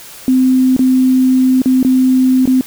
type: tone with dropouts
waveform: sine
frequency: 258.1 Hz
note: C4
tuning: 23 cents flat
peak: -7 dBFS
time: 0.28-2.61 s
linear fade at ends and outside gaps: 1 ms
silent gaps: 0.765-0.792 / 1.618-1.658 / 1.829-1.848 / 2.456-2.475 s
effects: white hiss -34 dBFS RMS until 2.66 s